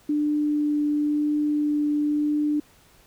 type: tone with vibrato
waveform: sine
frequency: 296.7 Hz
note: D4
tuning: 18 cents sharp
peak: -20 dBFS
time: 0.09-2.6 s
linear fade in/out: 5 ms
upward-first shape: triangle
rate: 0.97 Hz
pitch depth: 8 cents each way
effects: pink hiss -56 dBFS RMS until 3.06 s